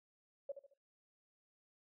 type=tone with echo; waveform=sine; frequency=558 Hz; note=C#5; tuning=11 cents sharp; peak=-38 dBFS; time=0.49-0.52 s; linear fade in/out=5 ms; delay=73 ms; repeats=3; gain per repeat=-9 dB; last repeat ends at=0.739 s; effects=noise-tail reverb RT60 0.3 s tail -21 dB re dry